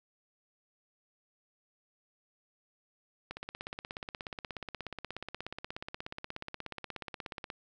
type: click train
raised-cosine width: 0.3 ms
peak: -23 dBFS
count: 71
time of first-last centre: 3.31-7.502 s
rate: 16.7 Hz
effects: none